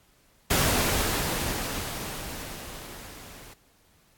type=noise with level ramp; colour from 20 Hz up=pink; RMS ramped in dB=-22 to -47 dBFS; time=0.5-3.54 s; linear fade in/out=10 ms; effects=pink hiss -62 dBFS RMS until 4.17 s + AAC 64 kbps